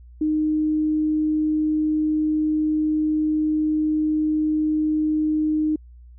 sine tone, 308 Hz, D#4, 17 cents flat, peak -18 dBFS, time 0.21-5.76 s, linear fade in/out 5 ms, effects added 60 Hz sine -42 dBFS peak until 6.18 s

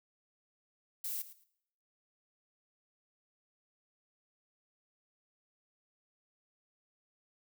violet noise with echo, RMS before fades -38 dBFS, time 1.04-1.22 s, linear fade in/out 5 ms, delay 110 ms, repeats 2, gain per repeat -15 dB, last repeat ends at 1.44 s, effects noise-tail reverb RT60 0.7 s tail -20 dB re dry

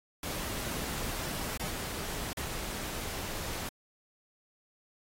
pink noise with dropouts, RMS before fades -37 dBFS, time 0.23-3.69 s, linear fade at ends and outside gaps 2 ms, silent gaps 1.575-1.596 / 2.331-2.371 s, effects AAC 48 kbps

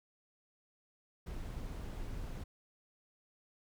brown noise, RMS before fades -42 dBFS, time 1.26-2.44 s, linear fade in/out 10 ms, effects none

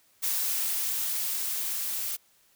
blue noise with level ramp, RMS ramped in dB -28 to -32 dBFS, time 0.22-2.17 s, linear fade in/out 20 ms, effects white hiss -64 dBFS RMS until 2.55 s

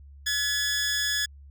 15% pulse tone with amplitude modulation, 1700 Hz, G#6, 40 cents sharp, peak -16 dBFS, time 0.26-1.26 s, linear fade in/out 10 ms, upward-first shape sine, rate 259 Hz, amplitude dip 45%, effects added 70 Hz sine -45 dBFS peak until 1.5 s

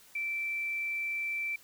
sine tone, 2335 Hz, D7, 11 cents flat, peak -31 dBFS, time 0.15-1.56 s, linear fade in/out 5 ms, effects white hiss -58 dBFS RMS until 1.63 s

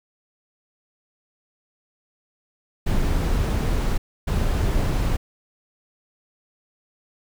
brown noise bursts at uneven times, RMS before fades -21 dBFS, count 2, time 2.86-3.98 / 4.27-5.17 s, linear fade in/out 10 ms, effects none

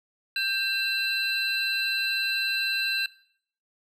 triangle tone cluster, 1577 / 2696 / 4042 Hz, G6 / E7 / B7, +10 / +38 / +39 cents, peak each -28 dBFS, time 0.36-3.06 s, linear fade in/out 2 ms, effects noise-tail reverb RT60 0.6 s tail -19 dB re dry

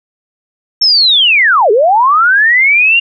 sine linear two-way sweep, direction down then up, 5460 to 390 to 2820 Hz, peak -5 dBFS, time 0.81-3 s, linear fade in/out 10 ms, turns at 1.71 s, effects none

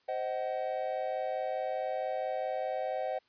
triangle chord, C diminished, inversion none, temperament just, 523.3 / 627.9 / 753.5 Hz, C5 / Eb5 / Gb5, 0 / +16 / +31 cents, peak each -34 dBFS, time 0.08-3.19 s, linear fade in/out 10 ms, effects white hiss -70 dBFS RMS until 3.28 s + resampled to 11025 Hz

